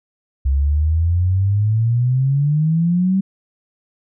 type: exponential sweep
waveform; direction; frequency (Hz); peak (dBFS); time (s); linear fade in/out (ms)
sine; up; 66.2 to 194.9; -13; 0.45-3.21; 10
effects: none

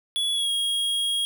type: tone with pitch glide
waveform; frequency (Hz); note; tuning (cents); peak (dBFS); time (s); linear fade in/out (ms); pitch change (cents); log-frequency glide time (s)
square; 3388 to 3280; G#7 to G#7; +34 to -22; -23; 0.16-1.25; 0; -56; 0.34-0.51
effects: 9-bit

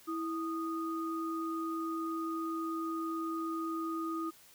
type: tone pair together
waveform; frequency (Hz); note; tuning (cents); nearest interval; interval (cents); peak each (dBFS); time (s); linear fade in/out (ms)
sine; 327.6 / 1237; E4 / D#6; -11 / -10; octave + major seventh; 2301; -35 / -38; 0.07-4.31; 20
effects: white hiss -59 dBFS RMS until 4.54 s

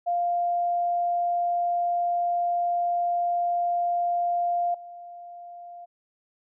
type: tone with level steps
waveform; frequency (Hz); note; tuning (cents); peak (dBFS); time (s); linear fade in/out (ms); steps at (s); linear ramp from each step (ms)
sine; 698.5; F5; 0; -22 / -39; 0.06-5.86; 20; 4.74; 5
effects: none

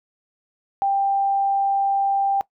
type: tone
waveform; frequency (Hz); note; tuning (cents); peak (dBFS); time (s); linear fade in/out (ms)
sine; 790; G5; +13; -17; 0.82-2.41; 0
effects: noise-tail reverb RT60 0.1 s tail -20 dB re dry

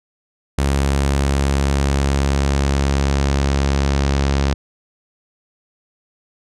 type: tone with low-pass filter sweep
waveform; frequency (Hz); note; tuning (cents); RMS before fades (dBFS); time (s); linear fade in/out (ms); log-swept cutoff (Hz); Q
sawtooth; 69.3; C#2; 0; -17; 0.58-4.54; 5; 9200 to 5800; 1.4
effects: none

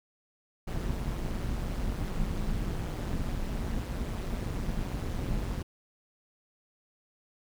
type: noise with amplitude modulation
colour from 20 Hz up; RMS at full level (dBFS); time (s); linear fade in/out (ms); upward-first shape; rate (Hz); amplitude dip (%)
brown; -29; 0.67-5.63; 10; sine; 183; 70
effects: none

